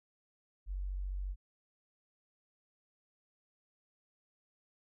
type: tone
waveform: sine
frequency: 47.16 Hz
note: F#1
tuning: 34 cents sharp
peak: -35 dBFS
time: 0.66-1.36 s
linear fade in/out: 50 ms
effects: none